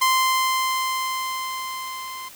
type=tone with level ramp; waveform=sawtooth; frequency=1041 Hz; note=C6; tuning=9 cents flat; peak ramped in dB=-12 to -29 dBFS; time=0.01-2.29 s; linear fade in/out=10 ms; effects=white hiss -44 dBFS RMS until 2.35 s